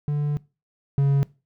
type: tone pair in turn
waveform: triangle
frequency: 146.83 / 139.4 Hz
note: D3 / C#3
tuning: 0 / +10 cents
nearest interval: minor second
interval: 90 cents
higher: first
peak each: -19 / -14 dBFS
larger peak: second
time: 0.08-0.37 / 0.98-1.23 s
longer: first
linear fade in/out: 0 ms
effects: noise-tail reverb RT60 0.3 s tail -22 dB re dry